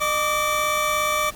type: tone pair together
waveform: 25% pulse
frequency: 608.5 / 1160 Hz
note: D#5 / D6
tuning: -39 / -22 cents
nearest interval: major seventh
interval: 1117 cents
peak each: -21 / -18 dBFS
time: 0-1.31 s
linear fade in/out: 20 ms
effects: added 50 Hz sine -47 dBFS peak until 1.35 s + pink hiss -42 dBFS RMS until 1.35 s

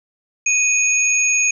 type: tone pair together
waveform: sine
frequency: 2489 / 6593 Hz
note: D#7 / G#8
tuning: 0 / -14 cents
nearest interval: octave + perfect fourth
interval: 1686 cents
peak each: -16 / -17 dBFS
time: 0.46-1.51 s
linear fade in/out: 5 ms
effects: none

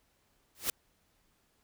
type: noise with exponential growth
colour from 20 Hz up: white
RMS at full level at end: -27 dBFS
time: 0.55-0.7 s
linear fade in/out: 1 ms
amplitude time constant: 32 ms
effects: pink hiss -72 dBFS RMS until 1.63 s

